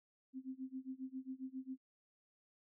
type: tone with tremolo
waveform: sine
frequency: 261.6 Hz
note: C4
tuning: in tune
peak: -40 dBFS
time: 0.33-1.78 s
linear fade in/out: 50 ms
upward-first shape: sine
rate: 7.4 Hz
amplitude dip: 95%
effects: none